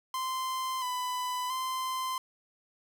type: tone with pitch steps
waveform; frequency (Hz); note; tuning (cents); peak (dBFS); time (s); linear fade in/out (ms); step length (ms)
45% pulse; 1039 / 998 / 1036; C6 / B5 / C6; -12 / +18 / -17; -31; 0.14-2.18; 2; 680
effects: none